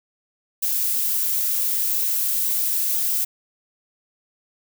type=noise; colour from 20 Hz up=violet; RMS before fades=-22 dBFS; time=0.62-3.25 s; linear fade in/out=10 ms; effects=none